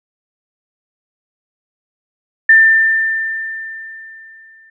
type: tone with exponential decay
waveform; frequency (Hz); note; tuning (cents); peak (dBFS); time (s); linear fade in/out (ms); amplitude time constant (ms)
sine; 1789; A6; +28; -3; 2.49-4.7; 5; 480
effects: none